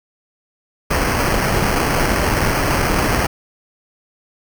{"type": "noise with sample-and-hold", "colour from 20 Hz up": "pink", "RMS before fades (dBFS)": -17, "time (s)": [0.9, 3.27], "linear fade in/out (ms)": 10, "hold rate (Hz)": 3675, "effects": []}